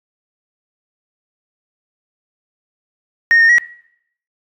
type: tone with pitch steps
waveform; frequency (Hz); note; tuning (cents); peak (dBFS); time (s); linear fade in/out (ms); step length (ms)
sine; 1850 / 1831 / 1912; A#6 / A#6 / A#6; -14 / -32 / +43; -5; 3.31-3.583; 0; 91
effects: noise-tail reverb RT60 0.7 s tail -22 dB re dry + tanh soft clip ceiling -5 dBFS